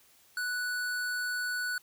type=tone with hard clipping; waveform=sine; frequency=1480 Hz; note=F#6; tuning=in tune; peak=-32 dBFS; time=0.37-1.78 s; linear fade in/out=2 ms; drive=18 dB; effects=white hiss -62 dBFS RMS until 1.82 s